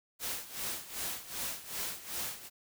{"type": "noise with tremolo", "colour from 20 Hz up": "white", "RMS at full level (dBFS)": -36, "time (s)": [0.19, 2.5], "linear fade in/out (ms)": 50, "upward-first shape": "sine", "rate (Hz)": 2.6, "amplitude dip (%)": 80, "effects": []}